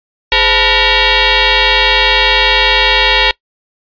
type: tone with frequency modulation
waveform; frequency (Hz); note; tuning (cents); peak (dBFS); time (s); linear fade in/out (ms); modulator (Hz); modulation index
sine; 515; C5; -28; -7; 0.32-3.31; 0; 465; 7.8
effects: noise-tail reverb RT60 0.1 s tail -23 dB re dry + resampled to 11025 Hz